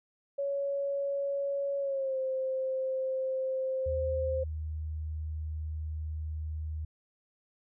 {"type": "tone with pitch glide", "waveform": "sine", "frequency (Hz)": [559, 524.6], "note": ["C#5", "C5"], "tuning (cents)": [14, 4], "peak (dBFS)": -29, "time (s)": [0.38, 4.44], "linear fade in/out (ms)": 10, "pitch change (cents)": -110, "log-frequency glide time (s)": [1.79, 2.18]}
{"type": "tone", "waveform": "sine", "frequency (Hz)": 77.78, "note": "D#2", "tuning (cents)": 0, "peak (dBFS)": -33, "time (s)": [3.86, 6.85], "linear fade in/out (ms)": 5}
{"effects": []}